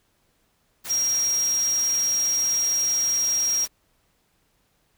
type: tone in noise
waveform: sine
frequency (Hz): 5630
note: F8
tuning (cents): +13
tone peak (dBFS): -20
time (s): 0.89-3.66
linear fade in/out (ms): 20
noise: white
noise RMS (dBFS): -35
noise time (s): 0.84-3.68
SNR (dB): +12
effects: pink hiss -67 dBFS RMS until 4.97 s